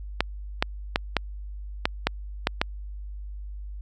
clicks, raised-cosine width 0.3 ms, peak -4 dBFS, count 8, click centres 0.206 / 0.625 / 0.959 / 1.167 / 1.855 / 2.07 / 2.471 / 2.615 s, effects added 50 Hz sine -34 dBFS peak until 3.81 s

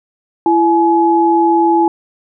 sine tone pair together, 335.9 / 847 Hz, E4 / G#5, +33 / +34 cents, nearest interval octave + major third, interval 1601 cents, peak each -11 dBFS, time 0.46-1.88 s, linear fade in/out 2 ms, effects none

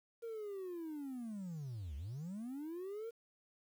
triangle linear two-way sweep, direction down then up, 469.9 to 65.41 to 469.9 Hz, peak -39 dBFS, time 0.22-3.11 s, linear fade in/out 20 ms, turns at 1.96 s, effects tanh soft clip ceiling -36 dBFS + 11-bit

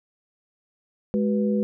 sine tone cluster, 209.5 / 375.4 / 490.8 Hz, G#3 / F#4 / B4, +15 / +25 / -11 cents, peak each -21 / -29 / -27 dBFS, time 1.14-1.63 s, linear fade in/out 0 ms, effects none

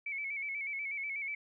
sine tone with vibrato, 2246 Hz, C#7, 22 cents sharp, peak -35 dBFS, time 0.06-1.35 s, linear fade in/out 5 ms, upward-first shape square, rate 8.2 Hz, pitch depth 49 cents each way, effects none

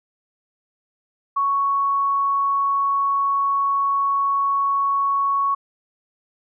sine tone, 1111 Hz, C#6, 4 cents sharp, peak -17 dBFS, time 1.36-5.55 s, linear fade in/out 10 ms, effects none

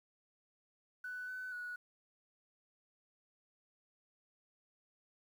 sine tone with pitch steps, 1492 / 1507 / 1465 Hz, F#6 / F#6 / F#6, +14 / +31 / -18 cents, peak -40 dBFS, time 1.04-1.76 s, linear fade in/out 5 ms, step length 240 ms, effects tanh soft clip ceiling -37 dBFS + 11-bit

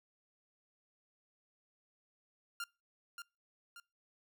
sawtooth tone with echo, 1396.9 Hz, F6, in tune, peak -35 dBFS, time 2.6-2.64 s, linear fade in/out 2 ms, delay 580 ms, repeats 2, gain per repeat -6 dB, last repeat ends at 3.8 s, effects noise-tail reverb RT60 0.3 s tail -26 dB re dry

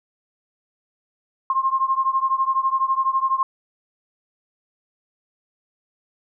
sine beating tone pair, 1060 / 1072 Hz, C6 / C6, +22 / +42 cents, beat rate 12 Hz, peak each -20 / -22 dBFS, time 1.5-3.43 s, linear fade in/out 2 ms, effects none

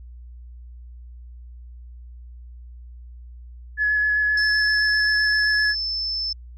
sine tone with vibrato, 1700 Hz, G#6, 40 cents sharp, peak -17 dBFS, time 3.77-5.75 s, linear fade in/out 50 ms, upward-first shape square, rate 7.7 Hz, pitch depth 9 cents each way
sine tone, 5274 Hz, E8, in tune, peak -23 dBFS, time 4.37-6.33 s, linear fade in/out 5 ms
effects tanh soft clip ceiling -10 dBFS + added 60 Hz sine -38 dBFS peak until 6.57 s

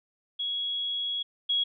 sine tone pair in turn, 3333 / 3321 Hz, G#7 / G#7, +5 / -1 cents, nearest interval unison, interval 6 cents, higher first, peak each -28 / -23 dBFS, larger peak second, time 0.39-1.23 / 1.49-1.64 s, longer first, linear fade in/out 10 ms, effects none

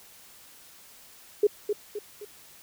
sine tone with echo, 415.3 Hz, G#4, in tune, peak -16 dBFS, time 1.43-1.47 s, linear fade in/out 5 ms, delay 260 ms, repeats 3, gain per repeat -7 dB, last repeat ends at 2.25 s, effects white hiss -52 dBFS RMS until 2.62 s

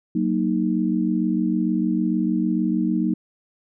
sine chord, D# minor, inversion first, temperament just, 186.68 / 233.3 / 311.1 Hz, F#3 / A#3 / D#4, +16 / +2 / 0 cents, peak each -23 dBFS, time 0.15-3.14 s, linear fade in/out 5 ms, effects none

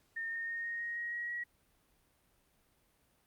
sine tone with pitch steps, 1823 / 1835.7 / 1848.4 / 1861.3 / 1874.3 / 1887.3 / 1900.4 / 1913.6 Hz, A#6 / A#6 / A#6 / A#6 / A#6 / A#6 / A#6 / A#6, -39 / -27 / -15 / -3 / +9 / +21 / +33 / +45 cents, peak -36 dBFS, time 0.16-1.44 s, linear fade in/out 10 ms, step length 160 ms, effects pink hiss -72 dBFS RMS until 3.26 s + Opus 48 kbps

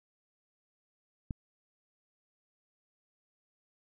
click, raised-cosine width 5 ms, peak -23 dBFS, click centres 1.308 s, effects none

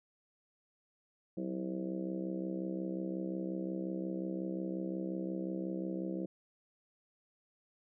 harmonic tone with a mistuned harmonic, 65.6 Hz, C2, 5 cents sharp, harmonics 3 / 4 / 5 / 6 / 7 / 8 / 9 / 10, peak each -39 / -48 / -39 / -47 / -52 / -45 / -54 / -56 dBFS, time 1.37-6.26 s, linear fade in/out 5 ms, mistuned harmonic 3, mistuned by -95 cents, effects none

